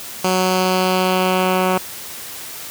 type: tone with low-pass filter sweep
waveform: 10% pulse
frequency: 185.2 Hz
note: F#3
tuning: 2 cents sharp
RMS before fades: -17 dBFS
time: 0.24-1.78 s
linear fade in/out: 5 ms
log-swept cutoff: 7600 to 2100 Hz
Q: 1.3
effects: white hiss -32 dBFS RMS until 2.7 s + high-pass 60 Hz 12 dB/octave